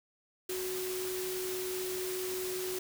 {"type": "tone in noise", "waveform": "sine", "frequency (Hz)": 370, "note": "F#4", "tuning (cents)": 0, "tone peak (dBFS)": -35, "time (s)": [0.49, 2.79], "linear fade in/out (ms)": 5, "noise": "white", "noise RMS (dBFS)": -40, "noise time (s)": [0.49, 2.79], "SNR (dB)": 2, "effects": []}